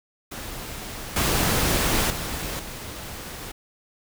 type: noise with level steps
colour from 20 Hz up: pink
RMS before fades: -35 / -22 / -30 / -36 dBFS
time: 0.31-3.52 s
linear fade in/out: 10 ms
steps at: 1.16 / 2.1 / 2.59 s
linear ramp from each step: 5 ms
effects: none